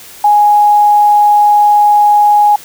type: tone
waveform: sine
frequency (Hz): 830.6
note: G#5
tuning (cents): 0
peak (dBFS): -4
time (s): 0.24-2.56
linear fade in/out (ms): 5
effects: white hiss -34 dBFS RMS until 2.64 s